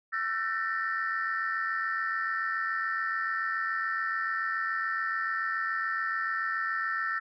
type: tone cluster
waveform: sine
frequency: 1337 / 1524 / 1789 / 1876 Hz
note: E6 / G6 / A6 / A#6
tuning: +24 / -49 / +28 / +11 cents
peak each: -31 / -38 / -31 / -37 dBFS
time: 0.12-7.2 s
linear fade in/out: 20 ms
effects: tanh soft clip ceiling -21 dBFS